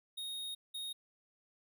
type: tone bursts at uneven times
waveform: square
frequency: 3729 Hz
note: A#7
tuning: in tune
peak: -40 dBFS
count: 2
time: 0.17-0.55 / 0.74-0.93 s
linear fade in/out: 10 ms
effects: none